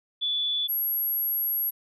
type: tone pair in turn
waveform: sine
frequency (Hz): 3455 / 11534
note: A7 / F#9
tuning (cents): -32 / -45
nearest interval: octave + major sixth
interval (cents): 2087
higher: second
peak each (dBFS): -24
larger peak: neither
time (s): 0.21-0.68 / 0.68-1.71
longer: second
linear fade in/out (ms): 20
effects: none